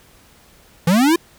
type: linear sweep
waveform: square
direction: up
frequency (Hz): 158.4 to 350.5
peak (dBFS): -12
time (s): 0.87-1.16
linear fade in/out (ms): 5
effects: pink hiss -50 dBFS RMS until 1.38 s